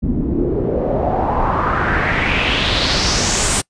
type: noise with low-pass filter sweep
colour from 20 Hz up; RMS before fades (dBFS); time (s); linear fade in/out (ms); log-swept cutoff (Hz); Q
pink; -17; 0.02-3.62; 20; 230 to 9200; 3.4
effects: noise-tail reverb RT60 0.1 s tail -25 dB re dry + resampled to 22050 Hz

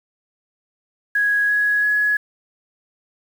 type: tone with pitch steps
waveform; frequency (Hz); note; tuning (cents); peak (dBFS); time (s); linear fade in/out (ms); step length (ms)
sine; 1661.2 / 1672.8 / 1684.4; G#6 / G#6 / G#6; 0 / +12 / +24; -15; 1.15-2.17; 5; 340
effects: 7-bit

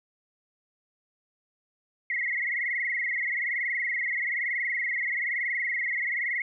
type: tone with frequency modulation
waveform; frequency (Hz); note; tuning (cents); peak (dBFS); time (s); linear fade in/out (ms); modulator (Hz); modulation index
sine; 2034; C7; -50; -26; 2.1-6.42; 2; 21.1; 7
effects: none

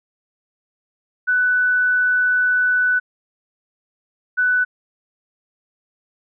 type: tone pair in turn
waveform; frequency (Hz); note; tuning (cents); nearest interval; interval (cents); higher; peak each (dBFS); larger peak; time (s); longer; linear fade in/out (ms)
sine; 1492 / 1492; F#6 / F#6; +14 / +14; unison; 0; neither; -14 / -14; neither; 1.27-3 / 4.37-4.65; first; 20
effects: none

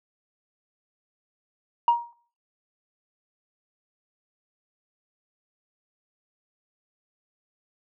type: tone with exponential decay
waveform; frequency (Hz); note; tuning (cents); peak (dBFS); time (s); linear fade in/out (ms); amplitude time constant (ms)
sine; 945; A#5; +23; -11; 1.88-2.13; 2; 53
effects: noise-tail reverb RT60 0.5 s tail -23 dB re dry + tanh soft clip ceiling -12 dBFS

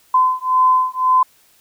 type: beating tone pair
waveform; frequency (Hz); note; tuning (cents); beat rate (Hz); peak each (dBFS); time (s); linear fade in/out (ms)
sine; 1022 / 1023.9; C6 / C6; -41 / -38; 1.9; -15; 0.14-1.23; 5
effects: white hiss -54 dBFS RMS until 1.6 s

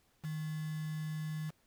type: tone with quantisation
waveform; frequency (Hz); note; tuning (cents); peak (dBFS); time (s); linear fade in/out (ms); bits
sine; 155.56; D#3; 0; -36; 0.23-1.51; 20; 8
effects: pink hiss -72 dBFS RMS until 1.66 s

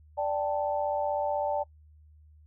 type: chord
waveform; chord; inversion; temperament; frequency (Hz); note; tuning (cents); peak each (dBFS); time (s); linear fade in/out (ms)
sine; D suspended fourth; none; equal; 587.3 / 784 / 880; D5 / G5 / A5; 0 / 0 / 0; -29 / -32 / -32; 0.17-1.64; 20
effects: noise-tail reverb RT60 0.1 s tail -23 dB re dry + added 76 Hz sine -53 dBFS peak until 2.46 s

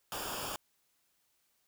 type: noise with comb filter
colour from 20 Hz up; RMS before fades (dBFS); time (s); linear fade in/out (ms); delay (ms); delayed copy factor
pink; -39; 0.12-0.56; 0; 0.49; -0.75
effects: white hiss -75 dBFS RMS until 1.67 s

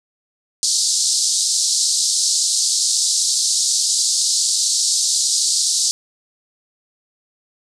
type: band-pass noise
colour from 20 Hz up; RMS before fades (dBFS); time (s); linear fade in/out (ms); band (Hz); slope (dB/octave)
pink; -18; 0.63-5.91; 0; 4200 to 9000; 48
effects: none

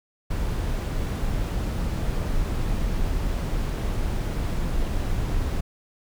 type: noise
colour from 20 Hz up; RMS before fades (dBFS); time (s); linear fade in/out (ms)
brown; -25; 0.3-5.61; 10
effects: none

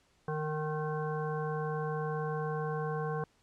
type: harmonic tone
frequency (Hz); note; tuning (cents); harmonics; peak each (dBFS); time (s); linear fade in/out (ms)
153.7; D#3; -21; 1 / 3 / 5 / 7 / 9 / 10; -35 / -36 / -41 / -41 / -54 / -45; 0.28-3.24; 2
effects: pink hiss -69 dBFS RMS until 3.42 s + low-pass 8000 Hz 12 dB/octave

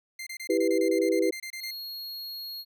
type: tone bursts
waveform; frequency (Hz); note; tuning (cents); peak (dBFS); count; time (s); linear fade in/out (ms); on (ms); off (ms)
sawtooth; 2092; C7; -1; -32; 15; 0.19-1.709; 5; 77; 26
type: chord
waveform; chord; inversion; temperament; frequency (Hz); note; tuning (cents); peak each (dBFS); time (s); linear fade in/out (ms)
sine; E minor; none; equal with one note detuned; 327.9 / 392 / 493.9; E4 / G4 / B4; -9 / 0 / 0; -26; 0.49-1.31; 10
type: tone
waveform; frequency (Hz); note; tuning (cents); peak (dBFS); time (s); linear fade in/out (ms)
square; 4300; C8; +47; -36; 1.58-2.65; 50
effects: none

